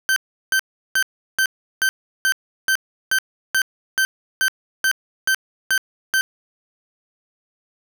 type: tone bursts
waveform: 40% pulse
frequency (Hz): 1550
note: G6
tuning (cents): -20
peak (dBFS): -14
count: 15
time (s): 0.09-6.21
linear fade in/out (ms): 0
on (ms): 72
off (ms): 360
effects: none